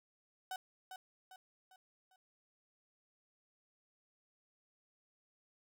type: tone with echo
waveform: 35% pulse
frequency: 750 Hz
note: F#5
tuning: 23 cents sharp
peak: -38 dBFS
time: 0.51-0.56 s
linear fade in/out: 2 ms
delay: 400 ms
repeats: 4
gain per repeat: -7 dB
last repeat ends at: 2.16 s
effects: none